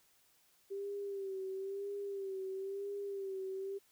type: tone with vibrato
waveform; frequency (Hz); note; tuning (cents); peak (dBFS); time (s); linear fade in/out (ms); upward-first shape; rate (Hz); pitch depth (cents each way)
sine; 392; G4; 0; -38; 0.7-3.79; 20; sine; 1; 51
effects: white hiss -70 dBFS RMS until 3.91 s